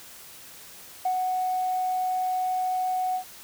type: tone with ADSR envelope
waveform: sine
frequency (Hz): 740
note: F#5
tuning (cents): 0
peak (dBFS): -20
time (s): 1.05-3.24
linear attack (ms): 6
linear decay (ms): 79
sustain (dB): -3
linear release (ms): 91
effects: tanh soft clip ceiling -18 dBFS + white hiss -46 dBFS RMS until 3.43 s